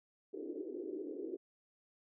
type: band-pass noise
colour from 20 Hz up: white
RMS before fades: -43 dBFS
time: 0.33-1.37 s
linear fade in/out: 10 ms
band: 300 to 420 Hz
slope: 48 dB/octave
effects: none